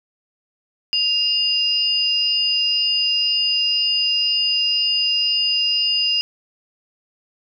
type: tone pair together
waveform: sine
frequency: 2813 / 4949 Hz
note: F7 / D#8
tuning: +12 / -10 cents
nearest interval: minor seventh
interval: 978 cents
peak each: -19 dBFS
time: 0.93-6.21 s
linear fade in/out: 0 ms
effects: none